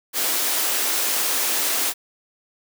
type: high-pass noise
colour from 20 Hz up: white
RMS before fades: -22 dBFS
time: 0.13-1.94 s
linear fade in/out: 50 ms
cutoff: 250 Hz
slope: 48 dB/octave
effects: none